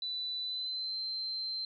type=tone with pitch glide; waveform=sine; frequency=3982 to 4115 Hz; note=B7 to C8; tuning=+14 to -30 cents; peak=-34 dBFS; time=0.02-1.65 s; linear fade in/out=2 ms; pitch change=+56 cents; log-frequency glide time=0.41-0.97 s; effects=none